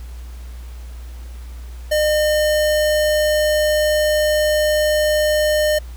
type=tone; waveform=square; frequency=607 Hz; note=D#5; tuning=43 cents flat; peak=-15 dBFS; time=1.91-5.79 s; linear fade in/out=10 ms; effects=added 60 Hz sine -30 dBFS peak until 5.96 s + pink hiss -47 dBFS RMS until 5.96 s